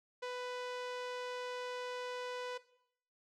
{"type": "tone", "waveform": "sawtooth", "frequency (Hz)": 496.7, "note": "B4", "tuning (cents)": 10, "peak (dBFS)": -35, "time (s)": [0.22, 2.58], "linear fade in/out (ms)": 10, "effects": ["noise-tail reverb RT60 0.7 s tail -17 dB re dry", "low-pass 5000 Hz 12 dB/octave"]}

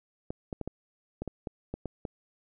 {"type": "clicks", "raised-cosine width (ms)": 2, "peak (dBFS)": -21, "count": 10, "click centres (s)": [0.305, 0.528, 0.613, 0.676, 1.22, 1.277, 1.472, 1.74, 1.857, 2.052], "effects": []}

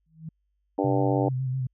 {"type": "tone with exponential growth", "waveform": "sine", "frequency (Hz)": 160, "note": "D#3", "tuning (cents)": 49, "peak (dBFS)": -31, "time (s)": [0.06, 0.29], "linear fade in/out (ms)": 5, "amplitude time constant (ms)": 50}
{"type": "harmonic tone", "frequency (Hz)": 97.8, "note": "G2", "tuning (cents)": -4, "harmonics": [3, 4, 5, 6, 7, 8, 9], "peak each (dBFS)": [-26, -30, -29, -31, -34, -31, -36], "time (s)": [0.78, 1.29], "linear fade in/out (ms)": 5}
{"type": "tone with vibrato", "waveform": "sine", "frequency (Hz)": 130, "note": "C3", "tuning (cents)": -11, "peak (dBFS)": -25, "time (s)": [0.84, 1.67], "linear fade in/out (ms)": 5, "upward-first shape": "square", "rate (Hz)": 7.2, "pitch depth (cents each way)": 31}
{"effects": ["added 50 Hz sine -70 dBFS peak until 1.73 s"]}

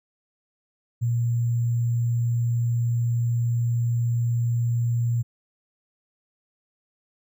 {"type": "tone with sample-and-hold", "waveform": "sine", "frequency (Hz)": 118.4, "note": "A#2", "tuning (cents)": 27, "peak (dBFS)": -20, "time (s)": [1.01, 5.23], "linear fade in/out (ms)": 20, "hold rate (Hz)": 7350, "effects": []}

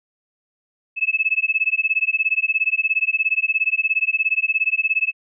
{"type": "tone with tremolo", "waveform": "sine", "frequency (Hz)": 2600, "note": "E7", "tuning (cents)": -24, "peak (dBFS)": -13, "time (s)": [0.96, 5.13], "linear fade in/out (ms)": 50, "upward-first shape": "sine", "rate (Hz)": 17, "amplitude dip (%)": 100, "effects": []}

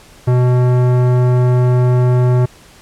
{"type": "tone with tanh clipping", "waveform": "sine", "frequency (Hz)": 124.6, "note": "B2", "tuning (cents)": 16, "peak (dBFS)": -11, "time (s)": [0.27, 2.46], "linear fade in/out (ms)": 10, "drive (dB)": 17, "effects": ["pink hiss -43 dBFS RMS until 2.81 s", "low-pass 11000 Hz 12 dB/octave"]}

